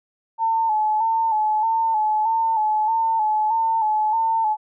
sine tone with vibrato, 879 Hz, A5, 2 cents flat, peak -17 dBFS, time 0.38-4.57 s, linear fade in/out 50 ms, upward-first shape square, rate 1.6 Hz, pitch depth 43 cents each way, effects none

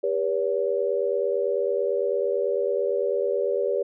sine tone cluster, 397.1 / 486.1 / 566 Hz, G4 / B4 / C#5, +22 / -28 / +36 cents, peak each -26 dBFS, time 0.03-3.83 s, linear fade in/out 10 ms, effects none

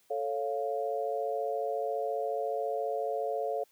sine chord, A augmented, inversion none, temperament equal, 440 / 554.4 / 698.5 Hz, A4 / C#5 / E#5, 0 / 0 / 0 cents, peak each -34 dBFS, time 0.1-3.64 s, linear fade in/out 10 ms, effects white hiss -67 dBFS RMS until 3.71 s + high-pass 100 Hz 12 dB/octave

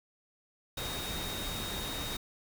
sine tone in noise, 3729 Hz, A#7, in tune, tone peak -40 dBFS, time 0.77-2.17 s, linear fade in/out 5 ms, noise pink, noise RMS -38 dBFS, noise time 0.77-2.17 s, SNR -5 dB, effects none

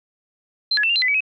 sine tone with pitch steps, 4117 / 1690 / 2675 / 2795 / 4090 / 2009 / 2279 / 2551 Hz, C8 / G#6 / E7 / F7 / C8 / B6 / C#7 / D#7, -29 / +30 / +25 / +1 / -40 / +29 / +47 / +43 cents, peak -16 dBFS, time 0.71-1.206 s, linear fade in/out 5 ms, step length 62 ms, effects none

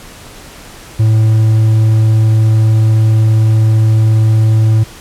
triangle tone, 110 Hz, A2, in tune, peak -4 dBFS, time 0.99-4.84 s, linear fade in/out 10 ms, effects pink hiss -34 dBFS RMS until 5 s + low-pass 12000 Hz 12 dB/octave

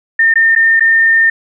sine tone with dropouts, 1814 Hz, A#6, 48 cents flat, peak -6 dBFS, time 0.19-1.3 s, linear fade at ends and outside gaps 5 ms, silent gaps 0.34-0.356 / 0.552-0.56 / 0.797-0.806 s, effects none

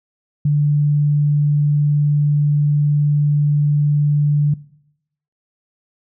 sine tone, 146.83 Hz, D3, in tune, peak -12 dBFS, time 0.45-4.54 s, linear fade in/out 5 ms, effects noise-tail reverb RT60 0.8 s tail -21 dB re dry

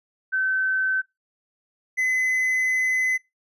sine / triangle tone pair in turn, 1533 / 2028 Hz, G6 / B6, -39 / +45 cents, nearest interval perfect fourth, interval 484 cents, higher second, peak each -20 / -18 dBFS, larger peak second, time 0.32-1.02 / 1.97-3.18 s, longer second, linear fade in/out 20 ms, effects noise-tail reverb RT60 0.2 s tail -22 dB re dry + resampled to 32000 Hz

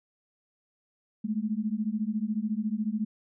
sine beating tone pair, 207.7 / 221.7 Hz, G#3 / A3, 0 / +13 cents, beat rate 14 Hz, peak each -30 dBFS, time 1.24-3.05 s, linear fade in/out 10 ms, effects none

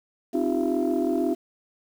sine tone cluster, 262.8 / 308.9 / 345.2 / 391 / 676 Hz, C4 / D#4 / F4 / G4 / E5, +8 / -12 / -20 / -4 / +43 cents, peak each -26 / -26 / -26 / -29 / -30 dBFS, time 0.33-1.35 s, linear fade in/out 20 ms, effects tanh soft clip ceiling -14 dBFS + 8-bit

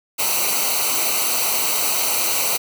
white noise with comb filter, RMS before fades -20 dBFS, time 0.18-2.58 s, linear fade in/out 20 ms, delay 0.58 ms, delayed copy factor -0.8, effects none

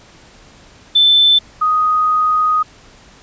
sine tone pair in turn, 3528 / 1247.3 Hz, A7 / D#6, +4 / +4 cents, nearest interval octave + tritone, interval 1800 cents, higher first, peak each -7 / -11 dBFS, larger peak first, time 0.95-1.39 / 1.61-2.63 s, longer second, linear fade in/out 10 ms, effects pink hiss -44 dBFS RMS until 3.22 s + resampled to 16000 Hz

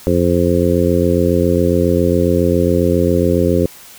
harmonic tone, 87.31 Hz, F2, in tune, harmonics 1 / 2 / 3 / 4 / 5 / 6, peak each -18 / -18 / -18 / -18 / -18 / -18 dBFS, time 0.07-3.66 s, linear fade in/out 0 ms, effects white hiss -39 dBFS RMS until 3.98 s

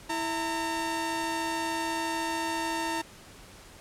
sawtooth tone pair together, 328.6 / 912 Hz, E4 / A#5, -5 / -38 cents, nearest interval octave + tritone, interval 1767 cents, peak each -29 / -27 dBFS, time 0.09-3.02 s, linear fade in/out 10 ms, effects pink hiss -50 dBFS RMS until 3.8 s + low-pass 11000 Hz 12 dB/octave

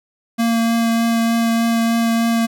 square tone with vibrato, 230 Hz, A#3, 23 cents flat, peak -15 dBFS, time 0.38-2.47 s, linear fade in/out 20 ms, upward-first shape triangle, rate 3.3 Hz, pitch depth 11 cents each way, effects none

